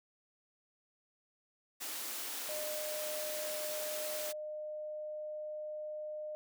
white high-pass noise, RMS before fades -41 dBFS, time 1.8-4.33 s, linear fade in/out 20 ms, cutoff 240 Hz, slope 48 dB/octave
sine tone, 609 Hz, D#5, 37 cents flat, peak -39 dBFS, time 2.49-6.35 s, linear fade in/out 0 ms
effects none

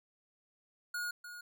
square tone with echo, 1441 Hz, F#6, 46 cents flat, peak -36 dBFS, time 0.94-1.11 s, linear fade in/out 5 ms, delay 300 ms, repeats 1, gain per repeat -10 dB, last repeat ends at 1.41 s, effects none

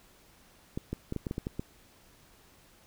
clicks, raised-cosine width 3 ms, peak -20 dBFS, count 9, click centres 0.775 / 0.93 / 1.124 / 1.163 / 1.268 / 1.311 / 1.381 / 1.469 / 1.595 s, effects pink hiss -60 dBFS RMS until 2.86 s

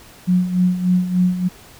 sine tone with tremolo, 181.2 Hz, F#3, 36 cents flat, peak -11 dBFS, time 0.27-1.49 s, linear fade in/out 20 ms, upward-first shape sine, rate 3.4 Hz, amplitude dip 70%, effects pink hiss -44 dBFS RMS until 1.79 s

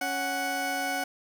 20% pulse tone pair together, 277.2 / 740.7 Hz, C#4 / F#5, 0 / +2 cents, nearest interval octave + perfect fourth, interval 1702 cents, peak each -30 / -24 dBFS, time 0.01-1.04 s, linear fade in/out 5 ms, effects none

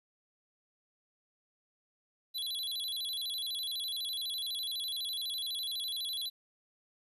square tone with vibrato, 3663 Hz, A#7, 31 cents flat, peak -35 dBFS, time 2.34-6.3 s, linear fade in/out 20 ms, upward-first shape square, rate 12 Hz, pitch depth 150 cents each way, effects resampled to 32000 Hz + 11-bit

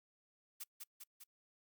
blue noise with echo, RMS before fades -45 dBFS, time 0.6-0.64 s, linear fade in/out 10 ms, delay 200 ms, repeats 3, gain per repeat -3 dB, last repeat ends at 1.24 s, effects noise-tail reverb RT60 0.1 s tail -25 dB re dry + Opus 48 kbps

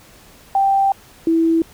sine tone pair in turn, 784 / 328.2 Hz, G5 / E4, 0 / -8 cents, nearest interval octave + minor third, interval 1508 cents, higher first, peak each -12 dBFS, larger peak neither, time 0.55-0.92 / 1.27-1.62 s, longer first, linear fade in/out 2 ms, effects pink hiss -46 dBFS RMS until 1.73 s

